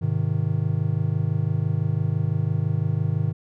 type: chord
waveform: triangle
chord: Ab major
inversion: none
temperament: just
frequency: 103.83 / 129.78 / 155.74 Hz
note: Ab2 / C3 / Eb3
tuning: 0 / -14 / +2 cents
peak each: -23 dBFS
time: 0.01-3.33 s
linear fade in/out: 20 ms
effects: none

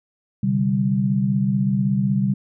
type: chord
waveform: sine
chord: C suspended second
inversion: none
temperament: equal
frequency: 130.81 / 146.83 / 196 Hz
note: C3 / D3 / G3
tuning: 0 / 0 / 0 cents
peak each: -22 / -25 / -19 dBFS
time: 0.43-2.34 s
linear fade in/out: 5 ms
effects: none

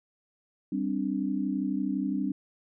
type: chord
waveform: sine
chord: G suspended fourth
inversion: none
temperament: equal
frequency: 196 / 261.6 / 293.7 Hz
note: G3 / C4 / D4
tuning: 0 / 0 / 0 cents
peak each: -31 dBFS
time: 0.72-2.32 s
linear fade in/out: 5 ms
effects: none

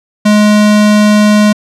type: tone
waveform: square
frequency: 210 Hz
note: G#3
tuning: 19 cents sharp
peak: -5 dBFS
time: 0.25-1.53 s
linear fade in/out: 10 ms
effects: low-pass 9000 Hz 12 dB/octave

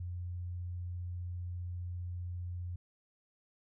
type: tone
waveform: sine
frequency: 88.5 Hz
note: F2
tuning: 23 cents sharp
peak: -37 dBFS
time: 0-2.76 s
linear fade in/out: 5 ms
effects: none

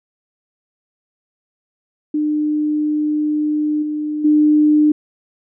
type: tone with level steps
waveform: sine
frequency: 301.5 Hz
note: D4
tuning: 46 cents sharp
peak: -15 / -19 / -9 dBFS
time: 2.14-4.92 s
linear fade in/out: 5 ms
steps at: 3.82 / 4.24 s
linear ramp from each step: 10 ms
effects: none

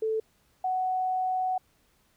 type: tone pair in turn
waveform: sine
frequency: 440 / 743.8 Hz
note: A4 / F#5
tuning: 0 / +9 cents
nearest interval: major sixth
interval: 909 cents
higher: second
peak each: -25 dBFS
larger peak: neither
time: 0.02-0.2 / 0.64-1.58 s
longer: second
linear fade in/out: 5 ms
effects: pink hiss -67 dBFS RMS until 2.16 s

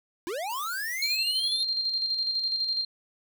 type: linear sweep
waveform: square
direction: up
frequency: 311.1 to 3729 Hz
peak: -31 dBFS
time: 0.27-1.63 s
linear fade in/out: 0 ms
type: noise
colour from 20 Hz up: violet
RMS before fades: -41 dBFS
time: 0.49-1.18 s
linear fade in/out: 20 ms
type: tone with tremolo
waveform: sine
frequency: 4186 Hz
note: C8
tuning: in tune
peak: -24 dBFS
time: 1.02-2.85 s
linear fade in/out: 5 ms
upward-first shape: square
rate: 12 Hz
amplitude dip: 40%
effects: none

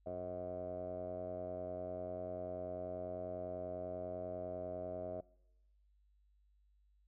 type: tone with low-pass filter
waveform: 10% pulse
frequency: 90.1 Hz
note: F#2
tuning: 45 cents flat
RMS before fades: -43 dBFS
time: 0.06-5.21 s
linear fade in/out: 5 ms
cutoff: 650 Hz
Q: 9.6
effects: noise-tail reverb RT60 0.9 s tail -24 dB re dry + added 50 Hz sine -68 dBFS peak until 7.07 s

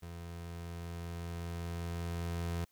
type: tone with level ramp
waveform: 30% pulse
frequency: 85.2 Hz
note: F2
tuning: 42 cents flat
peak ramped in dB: -41 to -31 dBFS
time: 0.02-2.65 s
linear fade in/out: 10 ms
effects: white hiss -73 dBFS RMS until 2.71 s

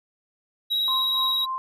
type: tone with vibrato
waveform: triangle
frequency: 3845 Hz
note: B7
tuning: 47 cents flat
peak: -20 dBFS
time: 0.7-1.46 s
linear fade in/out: 20 ms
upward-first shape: sine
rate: 19 Hz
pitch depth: 18 cents each way
type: tone with tremolo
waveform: sine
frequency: 1046.5 Hz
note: C6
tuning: in tune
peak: -25 dBFS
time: 0.88-1.58 s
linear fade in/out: 0 ms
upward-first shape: sine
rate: 3.5 Hz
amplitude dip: 75%
effects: none

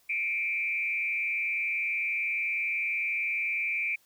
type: tone with frequency modulation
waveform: sine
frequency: 2348 Hz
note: D7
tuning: 1 cent flat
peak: -27 dBFS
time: 0.09-3.96 s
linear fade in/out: 10 ms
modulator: 169 Hz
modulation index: 0.71
effects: white hiss -65 dBFS RMS until 4.05 s

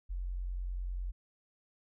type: tone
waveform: sine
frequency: 45 Hz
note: F#1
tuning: 47 cents flat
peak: -34 dBFS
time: 0.09-1.12 s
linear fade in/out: 20 ms
effects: none

